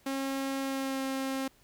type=tone with pitch glide; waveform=sawtooth; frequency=270.9 to 267.3 Hz; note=C#4 to C4; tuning=-40 to +37 cents; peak=-27 dBFS; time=0.06-1.48 s; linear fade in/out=5 ms; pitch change=-23 cents; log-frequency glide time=0.61-1.02 s; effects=pink hiss -63 dBFS RMS until 1.63 s